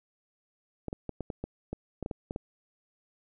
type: clicks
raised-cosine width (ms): 2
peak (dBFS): -21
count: 12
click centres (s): 0.883 / 0.929 / 1.093 / 1.207 / 1.302 / 1.44 / 1.73 / 2.027 / 2.061 / 2.112 / 2.309 / 2.361
effects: none